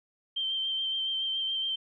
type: tone with vibrato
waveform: sine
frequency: 3136 Hz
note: G7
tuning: in tune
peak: -28 dBFS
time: 0.36-1.76 s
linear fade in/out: 10 ms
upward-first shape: sine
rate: 7.1 Hz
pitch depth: 19 cents each way
effects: none